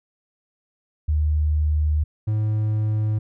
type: tone pair in turn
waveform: sine / triangle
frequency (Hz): 76 / 107.48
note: D#2 / A2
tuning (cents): -40 / -40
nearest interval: tritone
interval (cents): 600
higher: second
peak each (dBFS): -17 / -17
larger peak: neither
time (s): 1.08-2.04 / 2.27-3.19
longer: first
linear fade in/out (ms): 10
effects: none